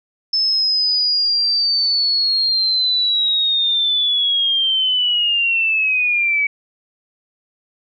sine linear sweep, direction down, 5260 to 2264 Hz, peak -14 dBFS, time 0.33-6.47 s, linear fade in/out 5 ms, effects none

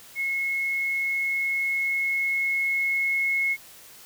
sine tone with level ramp, 2175 Hz, C#7, 33 cents flat, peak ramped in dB -24 to -21 dBFS, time 0.15-3.57 s, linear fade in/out 50 ms, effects white hiss -48 dBFS RMS until 4.05 s

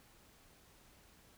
silence, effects pink hiss -64 dBFS RMS until 1.37 s

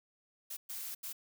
blue noise bursts at uneven times, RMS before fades -42 dBFS, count 3, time 0.5-0.57 / 0.69-0.95 / 1.03-1.13 s, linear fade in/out 10 ms, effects none

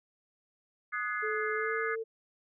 sine chord, Ab dominant seventh, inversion second, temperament equal with one note detuned, 1244.5 / 1480 / 1695.1 / 2093 Hz, Eb6 / Gb6 / Ab6 / C7, 0 / 0 / +35 / 0 cents, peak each -36 / -38 / -36 / -38 dBFS, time 0.92-1.96 s, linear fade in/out 20 ms
sine tone with pitch glide, 433.4 to 448.9 Hz, A4 to A4, -26 to +35 cents, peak -33 dBFS, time 1.22-2.04 s, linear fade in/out 20 ms, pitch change +61 cents, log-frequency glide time 1.54-1.74 s
effects none

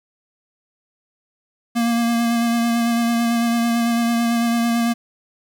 square tone with vibrato, 233.7 Hz, A#3, 5 cents sharp, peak -17 dBFS, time 1.75-4.94 s, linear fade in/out 20 ms, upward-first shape sine, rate 9 Hz, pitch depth 18 cents each way, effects 9-bit

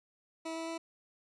20% pulse tone with pitch steps, 324.9 / 327.2 / 329.4 Hz, E4 / E4 / E4, -25 / -13 / -1 cents, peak -32 dBFS, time 0.45-0.78 s, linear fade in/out 10 ms, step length 110 ms, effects resampled to 22050 Hz

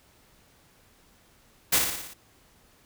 white noise with echo, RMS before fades -21 dBFS, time 1.72-1.79 s, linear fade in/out 10 ms, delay 58 ms, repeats 6, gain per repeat -4 dB, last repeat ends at 2.138 s, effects pink hiss -60 dBFS RMS until 2.85 s

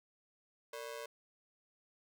sawtooth ring-modulated tone, 521 Hz, C5, 7 cents flat, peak -36 dBFS, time 0.73-1.06 s, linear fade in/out 5 ms, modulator 62.2 Hz, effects none

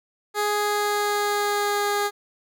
15% pulse tone with pitch glide, 416 to 409.8 Hz, G#4 to G#4, +3 to -23 cents, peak -15 dBFS, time 0.34-2.11 s, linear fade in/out 50 ms, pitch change -26 cents, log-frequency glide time 0.49-1.83 s, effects none

